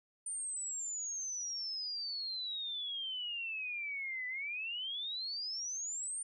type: exponential two-way sweep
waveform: sine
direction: down then up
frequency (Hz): 9050 to 1983 to 9050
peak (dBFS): -37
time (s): 0.26-6.23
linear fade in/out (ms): 5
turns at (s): 4.27
effects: none